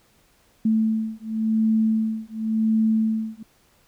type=beating tone pair; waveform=sine; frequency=220 / 220.92 Hz; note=A3 / A3; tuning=0 / +7 cents; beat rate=0.92 Hz; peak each=-22 dBFS; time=0.65-3.43 s; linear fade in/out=5 ms; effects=pink hiss -60 dBFS RMS until 3.87 s